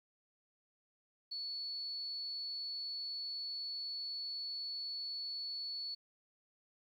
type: tone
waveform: sine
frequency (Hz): 4424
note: C#8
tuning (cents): -4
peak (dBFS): -39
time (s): 1.31-5.95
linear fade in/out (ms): 10
effects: 12-bit